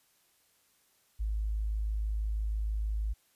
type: tone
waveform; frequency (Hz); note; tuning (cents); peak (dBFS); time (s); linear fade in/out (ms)
sine; 53.1; G#1; +39; -29; 1.19-3.14; 20
effects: white hiss -69 dBFS RMS until 3.35 s + resampled to 32000 Hz